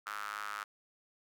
square tone with high-pass filter, 51.91 Hz, G#1, in tune, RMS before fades -41 dBFS, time 0.06-0.64 s, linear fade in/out 10 ms, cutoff 1300 Hz, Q 5.6, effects none

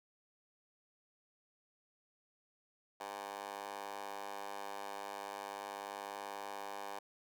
15% pulse tone with high-pass filter, 100.4 Hz, G2, 42 cents sharp, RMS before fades -45 dBFS, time 3-6.99 s, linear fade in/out 5 ms, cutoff 690 Hz, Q 8.2, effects none

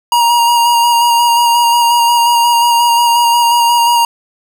square tone with vibrato, 945 Hz, A#5, 23 cents sharp, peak -8 dBFS, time 0.12-4.05 s, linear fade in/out 2 ms, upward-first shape square, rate 5.6 Hz, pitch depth 16 cents each way, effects none

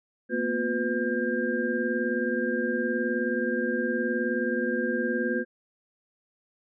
sine tone cluster, 229 / 248.1 / 357.8 / 502 / 1600 Hz, A#3 / B3 / F4 / B4 / G6, -31 / +8 / +42 / +28 / +35 cents, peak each -31 dBFS, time 0.29-5.45 s, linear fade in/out 50 ms, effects none

